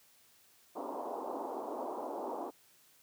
white band-pass noise, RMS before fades -40 dBFS, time 0.75-2.51 s, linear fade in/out 20 ms, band 250 to 1000 Hz, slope 48 dB/octave, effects white hiss -65 dBFS RMS until 3.02 s + high-pass 60 Hz 12 dB/octave

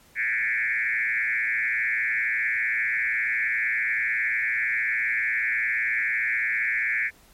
sine tone with frequency modulation, 1975.5 Hz, B6, in tune, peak -22 dBFS, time 0.15-7.11 s, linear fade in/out 50 ms, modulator 115 Hz, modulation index 3, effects pink hiss -56 dBFS RMS until 7.33 s + MP3 64 kbps

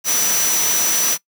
sine tone in noise, 5920 Hz, F#8, in tune, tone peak -17 dBFS, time 0.04-1.18 s, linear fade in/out 50 ms, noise white, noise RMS -20 dBFS, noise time 0.04-1.18 s, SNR 0 dB, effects noise-tail reverb RT60 0.1 s tail -21 dB re dry + high-pass 150 Hz 12 dB/octave

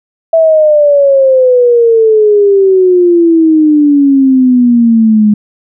sine exponential sweep, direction down, 659.3 to 207.7 Hz, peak -3 dBFS, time 0.33-5.34 s, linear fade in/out 5 ms, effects none

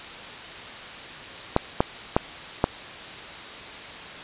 clicks, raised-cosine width 1 ms, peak -3 dBFS, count 4, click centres 1.564 / 1.805 / 2.165 / 2.641 s, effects white hiss -38 dBFS RMS until 4.23 s + resampled to 8000 Hz

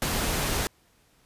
pink noise, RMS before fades -27 dBFS, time 0.02-0.67 s, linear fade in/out 0 ms, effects pink hiss -63 dBFS RMS until 1.25 s + resampled to 32000 Hz

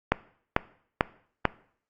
click train, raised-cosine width 0.5 ms, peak -4 dBFS, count 4, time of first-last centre 0.12-1.453 s, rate 2.25 Hz, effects noise-tail reverb RT60 0.6 s tail -20 dB re dry + Opus 48 kbps

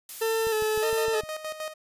blue noise, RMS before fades -38 dBFS, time 0.09-1.04 s, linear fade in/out 2 ms
40% pulse tone with vibrato, 440 Hz, A4, in tune, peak -23 dBFS, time 0.21-1.21 s, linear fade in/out 10 ms, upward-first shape square, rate 1.6 Hz, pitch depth 31 cents each way
click train, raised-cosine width 5 ms, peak -30 dBFS, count 6, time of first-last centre 0.47-1.236 s, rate 6.53 Hz
sawtooth tone with tremolo, 622.3 Hz, D#5, in tune, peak -27 dBFS, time 0.82-1.74 s, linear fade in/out 10 ms, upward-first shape square, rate 6.4 Hz, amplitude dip 65%
effects resampled to 32000 Hz

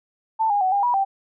sine tone with pitch steps, 887 / 816 / 749 / 805 / 971 / 782 Hz, A5 / G#5 / F#5 / G5 / B5 / G5, +14 / -31 / +21 / +46 / -30 / -4 cents, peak -17 dBFS, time 0.39-1.05 s, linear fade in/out 20 ms, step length 110 ms, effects none

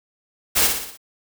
white noise with echo, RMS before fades -17 dBFS, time 0.55-0.68 s, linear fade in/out 20 ms, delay 59 ms, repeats 5, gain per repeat -5 dB, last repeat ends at 0.975 s, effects none

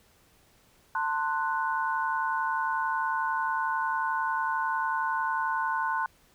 sine chord, F# diminished, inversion first, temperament equal with one note detuned, 895.4 / 1046.5 / 1480 Hz, A5 / C6 / F#6, +30 / 0 / 0 cents, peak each -30 / -30 / -31 dBFS, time 0.95-6.06 s, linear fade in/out 2 ms, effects pink hiss -62 dBFS RMS until 6.34 s

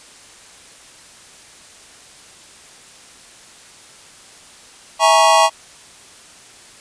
square chord, A# half-diminished seventh, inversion second, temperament equal with one note detuned, 651.7 / 830.6 / 932.3 / 1108.7 Hz, E5 / G#5 / A#5 / C#6, -20 / 0 / 0 / 0 cents, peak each -16 dBFS, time 4.99-5.5 s, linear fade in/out 50 ms, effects white hiss -43 dBFS RMS until 6.8 s + resampled to 22050 Hz

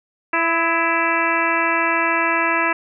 harmonic tone with a mistuned harmonic, 333 Hz, E4, 18 cents sharp, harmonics 1 / 2 / 3 / 4 / 5 / 6 / 7 / 8, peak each -26 / -26 / -22 / -24 / -23 / -25 / -25 / -26 dBFS, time 0.33-2.73 s, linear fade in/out 5 ms, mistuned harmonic 4, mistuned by -35 cents, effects none

